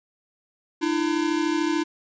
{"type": "tone pair together", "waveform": "square", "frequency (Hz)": [302.7, 336.2], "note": ["D#4", "E4"], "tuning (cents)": [-48, 34], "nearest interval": "major second", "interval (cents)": 182, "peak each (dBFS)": -25, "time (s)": [0.81, 1.84], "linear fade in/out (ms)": 20, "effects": ["resampled to 16000 Hz"]}